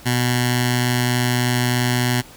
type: tone with notch filter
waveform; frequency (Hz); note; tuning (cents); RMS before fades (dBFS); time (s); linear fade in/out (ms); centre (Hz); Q
10% pulse; 123.3; B2; -2; -19; 0.05-2.22; 20; 500; 0.56
effects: pink hiss -43 dBFS RMS until 2.36 s